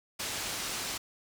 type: low-pass noise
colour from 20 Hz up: white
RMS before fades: -36 dBFS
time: 0.19-0.98 s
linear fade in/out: 10 ms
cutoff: 7500 Hz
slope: 12 dB/octave
effects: none